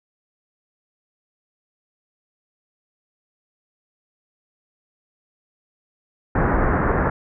pink low-pass noise, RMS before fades -19 dBFS, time 6.35-7.1 s, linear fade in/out 5 ms, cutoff 1800 Hz, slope 48 dB/octave, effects none

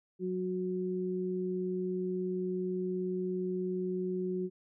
sine tone pair together, 183.93 / 366.8 Hz, F#3 / F#4, -10 / -15 cents, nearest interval octave, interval 1195 cents, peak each -35 / -33 dBFS, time 0.19-4.5 s, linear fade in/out 50 ms, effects none

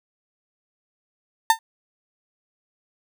35% pulse tone with exponential decay, 900 Hz, A5, 39 cents sharp, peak -7 dBFS, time 1.5-1.59 s, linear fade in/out 2 ms, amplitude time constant 18 ms, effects none

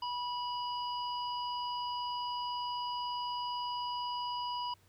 harmonic tone, 978 Hz, B5, 17 cents flat, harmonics 1 / 3 / 5, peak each -35 / -43 / -45 dBFS, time 0.02-4.74 s, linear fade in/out 5 ms, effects added 96 Hz sine -66 dBFS peak until 4.88 s + pink hiss -68 dBFS RMS until 4.88 s

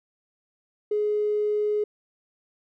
triangle tone with tanh clipping, 419.6 Hz, G#4, 18 cents sharp, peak -21 dBFS, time 0.91-1.84 s, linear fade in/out 5 ms, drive 2 dB, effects none

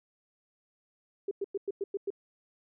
sine tone bursts, 397.3 Hz, G4, 23 cents sharp, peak -29 dBFS, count 7, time 1.28-2.104 s, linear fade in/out 5 ms, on 32 ms, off 100 ms, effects none

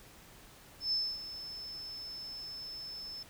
sine tone with ADSR envelope, 5260 Hz, E8, 5 cents flat, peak -28 dBFS, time 0.8-3.23 s, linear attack 120 ms, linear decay 260 ms, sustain -13 dB, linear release 5 ms, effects pink hiss -56 dBFS RMS until 3.29 s

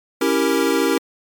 square chord, C# diminished seventh, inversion none, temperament equal, 277.2 / 329.6 / 392 / 466.2 Hz, C#4 / E4 / G4 / Bb4, 0 / 0 / 0 / 0 cents, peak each -22 dBFS, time 0.21-0.98 s, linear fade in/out 5 ms, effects MP3 96 kbps

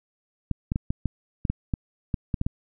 clicks, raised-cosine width 5 ms, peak -12 dBFS, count 12, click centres 0.513 / 0.719 / 0.759 / 0.905 / 1.057 / 1.452 / 1.5 / 1.738 / 2.142 / 2.342 / 2.414 / 2.465 s, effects none

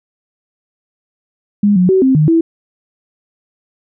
sine tone with pitch steps, 204.9 / 181.3 / 378.4 / 263.5 / 152.9 / 329.1 Hz, G#3 / F#3 / F#4 / C4 / D#3 / E4, -23 / -35 / +39 / +12 / -30 / -3 cents, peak -7 dBFS, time 1.63-2.41 s, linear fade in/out 5 ms, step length 130 ms, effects none

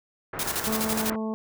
white low-pass noise, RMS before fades -35 dBFS, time 0.33-1.16 s, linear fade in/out 5 ms, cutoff 1600 Hz, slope 24 dB/octave
white noise with tremolo, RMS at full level -28 dBFS, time 0.39-1.1 s, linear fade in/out 2 ms, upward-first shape square, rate 12 Hz, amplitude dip 65%
harmonic tone, 219.2 Hz, A3, 6 cents flat, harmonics 1 / 2 / 3 / 4 / 5, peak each -28 / -34 / -38 / -40 / -42 dBFS, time 0.67-1.34 s, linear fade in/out 0 ms
effects none

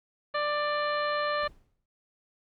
harmonic tone, 591 Hz, D5, 11 cents sharp, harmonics 1 / 2 / 3 / 4 / 5 / 6 / 7, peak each -30 / -30 / -34 / -42 / -43 / -46 / -41 dBFS, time 0.34-1.48 s, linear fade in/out 10 ms
click train, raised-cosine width 0.5 ms, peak -39 dBFS, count 183, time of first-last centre 0.34-1.478 s, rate 160 Hz
brown noise with exponential decay, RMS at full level -44 dBFS, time 1.42-1.86 s, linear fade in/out 2 ms, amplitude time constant 94 ms
effects none

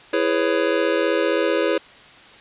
square chord, C# minor seventh, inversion first, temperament just, 332.6 / 415.8 / 498.9 / 554.4 Hz, E4 / G#4 / B4 / C#5, +16 / +2 / +17 / 0 cents, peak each -24 dBFS, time 0.13-1.78 s, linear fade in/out 5 ms, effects white hiss -45 dBFS RMS until 2.4 s + resampled to 8000 Hz

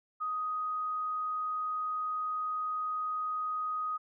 sine tone, 1250 Hz, D#6, 8 cents sharp, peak -31 dBFS, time 0.2-3.98 s, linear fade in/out 20 ms, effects none

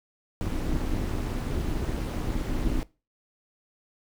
brown noise with amplitude modulation, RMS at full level -25 dBFS, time 0.41-2.83 s, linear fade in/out 0 ms, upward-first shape sine, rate 282 Hz, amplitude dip 75%, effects noise-tail reverb RT60 0.3 s tail -21 dB re dry

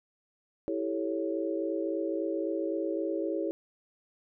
sine chord, A dominant seventh, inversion second, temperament equal with one note detuned, 328.3 / 392 / 440 / 554.4 Hz, E4 / G4 / A4 / C#5, -7 / 0 / 0 / 0 cents, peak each -32 / -35 / -37 / -35 dBFS, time 0.68-3.51 s, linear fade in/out 0 ms, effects none

